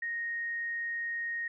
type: tone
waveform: sine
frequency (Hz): 1864.7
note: A#6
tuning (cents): 0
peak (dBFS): -32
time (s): 0.02-1.48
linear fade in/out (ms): 5
effects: none